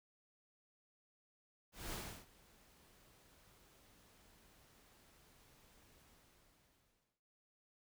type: noise with ADSR envelope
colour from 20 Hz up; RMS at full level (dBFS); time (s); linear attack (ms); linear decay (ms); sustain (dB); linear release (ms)
pink; -44; 1.72-7.22; 200; 330; -23; 1200
effects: none